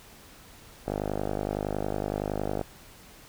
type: tone with low-pass filter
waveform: 5% pulse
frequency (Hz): 50.8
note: G#1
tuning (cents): -38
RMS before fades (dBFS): -31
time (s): 0.86-2.63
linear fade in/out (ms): 10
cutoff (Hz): 820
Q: 2
effects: pink hiss -51 dBFS RMS until 3.28 s